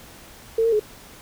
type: tone with pitch steps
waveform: sine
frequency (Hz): 450.7 / 458.4 / 423.9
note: A4 / A#4 / G#4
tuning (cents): +42 / -29 / +35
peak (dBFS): -16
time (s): 0.58-0.796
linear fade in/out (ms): 5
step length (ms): 72
effects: pink hiss -45 dBFS RMS until 1.21 s